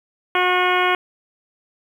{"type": "harmonic tone with a mistuned harmonic", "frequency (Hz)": 363, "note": "F#4", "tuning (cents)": -33, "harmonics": [1, 2, 3, 4, 5, 6, 7, 8, 9], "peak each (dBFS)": [-22, -22, -21, -23, -28, -24, -28, -28, -32], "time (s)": [0.35, 0.95], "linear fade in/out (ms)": 2, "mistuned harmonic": 7, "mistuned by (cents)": -44, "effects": ["8-bit"]}